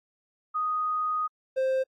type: tone pair in turn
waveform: sine / triangle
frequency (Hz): 1244.5 / 525.4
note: D#6 / C5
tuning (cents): 0 / +7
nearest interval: octave + minor third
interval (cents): 1493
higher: first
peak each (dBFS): -25 / -21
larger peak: second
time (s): 0.54-1.28 / 1.56-1.84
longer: first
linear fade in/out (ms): 20
effects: AAC 48 kbps